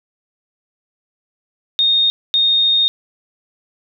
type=tone bursts at uneven times; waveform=sine; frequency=3693 Hz; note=A#7; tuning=17 cents flat; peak=-11 dBFS; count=2; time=1.79-2.1 / 2.34-2.88 s; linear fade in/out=0 ms; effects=none